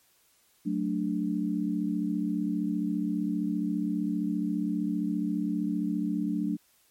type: chord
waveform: sine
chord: D major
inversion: first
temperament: equal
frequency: 185 / 220 / 293.7 Hz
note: F#3 / A3 / D4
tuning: 0 / 0 / 0 cents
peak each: -31 / -31 / -30 dBFS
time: 0.65-6.57 s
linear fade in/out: 20 ms
effects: white hiss -65 dBFS RMS until 6.9 s + MP3 64 kbps